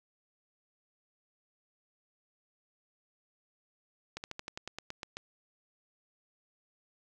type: slowing click train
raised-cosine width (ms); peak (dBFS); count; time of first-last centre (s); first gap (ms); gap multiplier
0.2; -22; 11; 4.17-5.17; 69; 1.08
effects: none